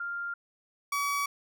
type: tone pair in turn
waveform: sine / 30% pulse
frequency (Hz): 1396.9 / 1138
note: F6 / C#6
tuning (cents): 0 / +45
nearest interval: major third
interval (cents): 355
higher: first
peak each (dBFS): -32 / -25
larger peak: second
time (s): 0-0.34 / 0.92-1.26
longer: neither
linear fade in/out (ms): 5
effects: none